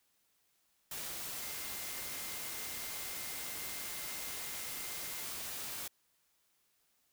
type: tone in noise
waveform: sine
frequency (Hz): 2093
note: C7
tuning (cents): 0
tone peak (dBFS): -53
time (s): 1.42-5.24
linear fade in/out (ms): 5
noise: white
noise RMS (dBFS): -42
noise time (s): 0.91-5.88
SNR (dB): -14
effects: white hiss -75 dBFS RMS until 7.12 s